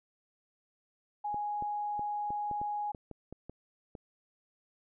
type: tone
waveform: sine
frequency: 830.6 Hz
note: G#5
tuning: in tune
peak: -32 dBFS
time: 1.24-2.92 s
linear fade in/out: 10 ms
type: clicks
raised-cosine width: 2 ms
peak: -30 dBFS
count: 11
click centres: 1.344 / 1.624 / 1.994 / 2.305 / 2.513 / 2.615 / 2.948 / 3.113 / 3.326 / 3.496 / 3.952 s
effects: none